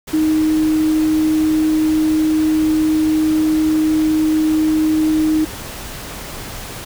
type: tone in noise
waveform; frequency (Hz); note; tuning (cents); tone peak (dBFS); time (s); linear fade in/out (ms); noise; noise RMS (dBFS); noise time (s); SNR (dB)
sine; 311.9; D#4; +4; -12; 0.13-5.45; 10; pink; -30; 0.07-6.85; +15
effects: none

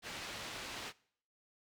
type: low-pass noise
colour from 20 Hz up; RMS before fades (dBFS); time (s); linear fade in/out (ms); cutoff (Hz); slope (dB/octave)
white; -45; 0.02-0.93; 50; 3900; 12
effects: noise-tail reverb RT60 0.6 s tail -22 dB re dry

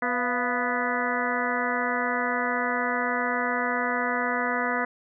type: harmonic tone with a mistuned harmonic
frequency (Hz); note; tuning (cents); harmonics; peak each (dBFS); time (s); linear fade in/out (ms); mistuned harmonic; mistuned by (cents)
246.9; B3; 0; 1 / 2 / 3 / 4 / 5 / 6 / 7 / 8; -32 / -32 / -32 / -32 / -32 / -32 / -32 / -32; 0.02-4.85; 5; 3; -90
effects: none

